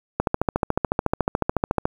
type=click train; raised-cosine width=1 ms; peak=-5 dBFS; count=24; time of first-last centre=0.2-1.855 s; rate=13.9 Hz; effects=7-bit